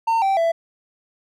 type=tone with pitch steps; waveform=triangle; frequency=909 / 777.7 / 665.4 Hz; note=A#5 / G5 / E5; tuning=-44 / -14 / +16 cents; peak=-14 dBFS; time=0.07-0.52 s; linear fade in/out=10 ms; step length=150 ms; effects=none